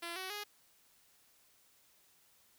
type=tone with pitch steps; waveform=5% pulse; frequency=340.6 / 375.7 / 414.5 Hz; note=F4 / F#4 / G#4; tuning=-43 / +26 / -3 cents; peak=-29 dBFS; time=0.02-0.44 s; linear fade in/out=10 ms; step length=140 ms; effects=white hiss -68 dBFS RMS until 2.58 s